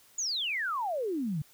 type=exponential sweep; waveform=sine; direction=down; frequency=7010 to 138.59 Hz; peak=-29 dBFS; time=0.18-1.42 s; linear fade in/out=5 ms; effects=white hiss -60 dBFS RMS until 1.53 s